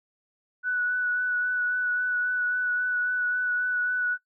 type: tone with vibrato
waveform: sine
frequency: 1480 Hz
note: F#6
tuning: in tune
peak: -23 dBFS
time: 0.63-4.18 s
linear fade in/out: 50 ms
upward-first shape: sine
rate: 3.7 Hz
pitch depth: 16 cents each way
effects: noise-tail reverb RT60 0.1 s tail -19 dB re dry